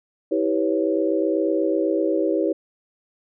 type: chord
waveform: sine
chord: C# half-diminished seventh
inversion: first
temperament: equal with one note detuned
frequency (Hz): 324 / 392 / 493.9 / 554.4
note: E4 / G4 / B4 / C#5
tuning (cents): -30 / 0 / 0 / 0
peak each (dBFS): -22 / -24 / -26 / -25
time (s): 0.31-2.53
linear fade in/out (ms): 10
effects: none